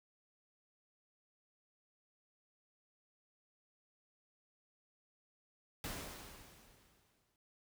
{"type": "noise with exponential decay", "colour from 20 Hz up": "pink", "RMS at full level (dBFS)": -42, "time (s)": [5.84, 7.36], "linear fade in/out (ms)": 1, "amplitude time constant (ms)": 330, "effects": []}